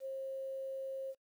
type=tone with quantisation; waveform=sine; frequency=535 Hz; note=C5; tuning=38 cents sharp; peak=-38 dBFS; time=0-1.15 s; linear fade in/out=50 ms; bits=11; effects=noise-tail reverb RT60 0.1 s tail -25 dB re dry